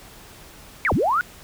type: linear two-way sweep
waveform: sine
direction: down then up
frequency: 2349 to 46.25 to 1493 Hz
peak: -17 dBFS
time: 0.85-1.21 s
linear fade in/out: 0 ms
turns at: 0.93 s
effects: pink hiss -45 dBFS RMS until 1.43 s